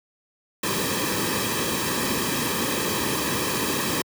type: noise with comb filter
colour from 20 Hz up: pink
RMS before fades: -25 dBFS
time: 0.63-4.02 s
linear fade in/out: 5 ms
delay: 1.4 ms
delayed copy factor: -0.7
effects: high-pass 100 Hz 12 dB/octave